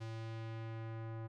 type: tone with low-pass filter sweep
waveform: square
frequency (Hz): 112.6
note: A2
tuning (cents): +40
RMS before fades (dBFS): -44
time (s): 0-1.28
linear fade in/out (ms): 20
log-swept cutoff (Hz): 5600 to 1300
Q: 0.91
effects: none